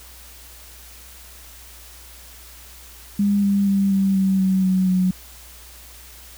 sine tone with pitch steps, 202.4 / 199.73 / 197.09 / 194.49 / 191.92 / 189.39 / 186.89 / 184.43 Hz, G#3 / G3 / G3 / G3 / G3 / F#3 / F#3 / F#3, -44 / +33 / +10 / -13 / -36 / +41 / +18 / -5 cents, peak -15 dBFS, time 3.19-5.11 s, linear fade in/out 5 ms, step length 240 ms, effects added 60 Hz sine -45 dBFS peak until 6.37 s + white hiss -44 dBFS RMS until 6.37 s

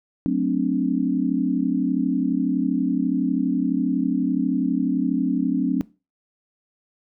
sine chord, D dominant seventh, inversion first, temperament equal, 185 / 220 / 261.6 / 293.7 Hz, F#3 / A3 / C4 / D4, 0 / 0 / 0 / 0 cents, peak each -25 / -28 / -22 / -24 dBFS, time 0.26-5.81 s, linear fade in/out 0 ms, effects noise-tail reverb RT60 0.3 s tail -21 dB re dry

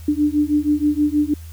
sine beating tone pair, 293.7 / 300 Hz, D4 / D4, 0 / +37 cents, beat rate 6.3 Hz, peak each -18 dBFS, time 0.08-1.34 s, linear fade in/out 5 ms, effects added 81 Hz sine -33 dBFS peak until 1.52 s + white hiss -48 dBFS RMS until 1.52 s

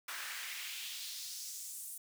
pink noise with high-pass filter sweep, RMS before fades -44 dBFS, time 0.08-1.98 s, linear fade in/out 5 ms, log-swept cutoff 1300 to 10000 Hz, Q 1.8, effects none

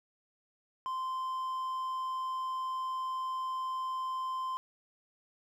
triangle tone, 1039 Hz, C6, 12 cents flat, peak -31 dBFS, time 0.86-4.57 s, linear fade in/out 0 ms, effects none

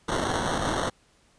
blue noise with sample-and-hold, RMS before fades -27 dBFS, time 0.08-0.9 s, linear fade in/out 10 ms, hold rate 2450 Hz, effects pink hiss -62 dBFS RMS until 1.38 s + resampled to 22050 Hz

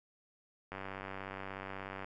click train, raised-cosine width 0.5 ms, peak -27 dBFS, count 129, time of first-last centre 0.72-2.045 s, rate 96.6 Hz, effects none

